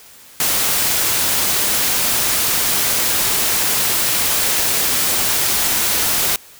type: noise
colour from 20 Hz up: white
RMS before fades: -17 dBFS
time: 0.4-6.36 s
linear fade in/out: 2 ms
effects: white hiss -43 dBFS RMS until 6.59 s